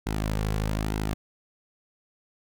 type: tone with flanger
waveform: sawtooth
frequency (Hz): 52.8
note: G#1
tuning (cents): +29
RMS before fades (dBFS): -28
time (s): 0.06-1.14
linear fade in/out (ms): 10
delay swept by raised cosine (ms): 1.7 to 3.3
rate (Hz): 1.1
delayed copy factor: -0.5
effects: none